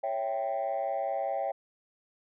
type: chord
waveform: sine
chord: C# diminished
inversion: none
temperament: equal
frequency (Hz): 554.4 / 659.3 / 784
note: C#5 / E5 / G5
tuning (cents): 0 / 0 / 0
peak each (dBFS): -32 / -32 / -31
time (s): 0.03-1.52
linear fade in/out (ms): 10
effects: tanh soft clip ceiling -24 dBFS